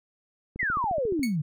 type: click train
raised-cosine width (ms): 3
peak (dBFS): -25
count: 10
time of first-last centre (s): 0.56-1.194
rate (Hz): 14.2
type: exponential sweep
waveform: sine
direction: down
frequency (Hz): 2131 to 139.6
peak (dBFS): -24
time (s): 0.59-1.42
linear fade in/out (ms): 10
type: tone with exponential decay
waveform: sawtooth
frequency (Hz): 2217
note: C#7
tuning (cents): 0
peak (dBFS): -24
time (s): 1.23-1.36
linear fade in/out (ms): 2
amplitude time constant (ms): 28
effects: none